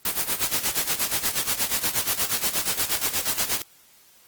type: noise with tremolo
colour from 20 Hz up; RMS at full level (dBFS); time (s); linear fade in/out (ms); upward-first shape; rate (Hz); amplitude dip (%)
white; -22; 0.05-3.62; 2; sine; 8.4; 80
effects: white hiss -55 dBFS RMS until 4.27 s + Opus 24 kbps